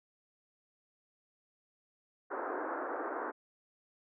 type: band-pass noise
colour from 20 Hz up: pink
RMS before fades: -38 dBFS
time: 2.3-3.32 s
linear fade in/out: 20 ms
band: 300 to 1600 Hz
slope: 48 dB/octave
effects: none